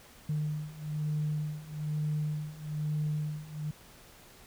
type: beating tone pair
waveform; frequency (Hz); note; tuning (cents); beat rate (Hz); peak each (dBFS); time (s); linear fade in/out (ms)
sine; 150.8 / 151.9; D3 / D#3; +46 / -41; 1.1; -34 / -32; 0.29-3.71; 5
effects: tanh soft clip ceiling -24 dBFS + pink hiss -55 dBFS RMS until 4.46 s